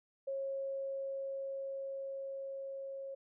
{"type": "tone with level ramp", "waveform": "sine", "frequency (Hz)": 544, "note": "C#5", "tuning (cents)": -33, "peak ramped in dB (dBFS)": [-35, -41], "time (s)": [0.27, 3.15], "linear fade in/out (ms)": 10, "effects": []}